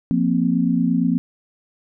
sine chord, F suspended fourth, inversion none, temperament equal, 174.61 / 233.1 / 261.6 Hz, F3 / Bb3 / C4, 0 / 0 / 0 cents, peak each -20 dBFS, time 0.11-1.18 s, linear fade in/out 0 ms, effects none

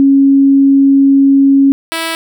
sine / 5% pulse tone pair in turn, 274.8 / 327.6 Hz, C#4 / E4, -15 / -11 cents, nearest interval minor third, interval 304 cents, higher second, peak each -4 dBFS, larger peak neither, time 0-1.72 / 1.92-2.15 s, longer first, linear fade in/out 0 ms, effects none

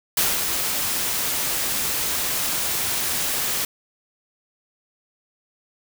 white noise with ADSR envelope, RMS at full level -19 dBFS, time 0.17-3.65 s, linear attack 4 ms, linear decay 200 ms, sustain -5 dB, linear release 4 ms, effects none

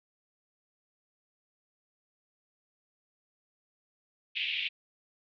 white band-pass noise, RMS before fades -33 dBFS, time 4.35-4.69 s, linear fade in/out 20 ms, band 2300 to 3300 Hz, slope 48 dB/octave, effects none

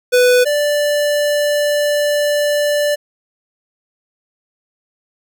square tone pair in turn, 495.7 / 586.8 Hz, B4 / D5, +6 / -2 cents, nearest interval minor third, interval 292 cents, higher second, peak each -9 / -14 dBFS, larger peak first, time 0.12-0.45 / 0.45-2.96 s, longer second, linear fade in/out 20 ms, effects none

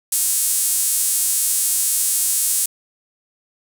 sawtooth tone with high-pass filter, 314 Hz, D#4, 16 cents sharp, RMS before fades -19 dBFS, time 0.12-2.66 s, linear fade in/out 5 ms, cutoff 9000 Hz, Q 2, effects none

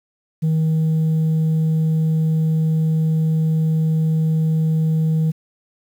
sine tone, 158.8 Hz, D#3, 36 cents sharp, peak -12 dBFS, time 0.42-5.32 s, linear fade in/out 20 ms, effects tanh soft clip ceiling -14 dBFS + 8-bit

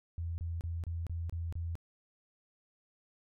sine tone bursts, 84 Hz, E2, 33 cents sharp, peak -34 dBFS, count 7, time 0.18-1.754 s, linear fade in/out 0 ms, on 200 ms, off 29 ms, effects none

